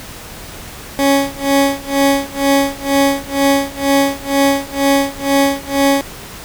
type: tone with tremolo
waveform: 20% pulse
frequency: 277.2 Hz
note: C#4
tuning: in tune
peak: -4 dBFS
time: 0.99-6.01 s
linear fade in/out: 0 ms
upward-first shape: sine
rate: 2.1 Hz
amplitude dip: 95%
effects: pink hiss -32 dBFS RMS until 6.44 s